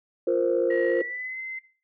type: chord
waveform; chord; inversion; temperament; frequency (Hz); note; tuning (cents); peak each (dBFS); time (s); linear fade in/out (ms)
sine; F suspended fourth; none; equal; 349.2 / 466.2 / 523.3; F4 / Bb4 / C5; 0 / 0 / 0; -24; 0.27-1.02; 5
type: tone with pitch glide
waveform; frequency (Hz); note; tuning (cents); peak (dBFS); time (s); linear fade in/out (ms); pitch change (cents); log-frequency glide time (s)
sine; 1903 to 2063; A#6 to C7; +35 to -25; -31; 0.7-1.59; 5; +140; 0.89-1.39
effects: noise-tail reverb RT60 0.4 s tail -17 dB re dry + tanh soft clip ceiling -13 dBFS